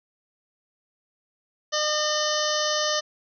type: harmonic tone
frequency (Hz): 606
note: D#5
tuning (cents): -46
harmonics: 1 / 2 / 3 / 5 / 6 / 7 / 8 / 9 / 10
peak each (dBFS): -27 / -30 / -31 / -31 / -35 / -34 / -33 / -33 / -31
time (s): 1.72-3.01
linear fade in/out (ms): 20
effects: none